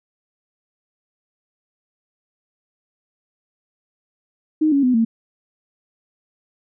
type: tone with pitch steps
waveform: sine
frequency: 310 / 279.4 / 251.8 / 226.9 Hz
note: D#4 / C#4 / B3 / A#3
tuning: -6 / +14 / +34 / -47 cents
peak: -13 dBFS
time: 4.61-5.05 s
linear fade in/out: 10 ms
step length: 110 ms
effects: none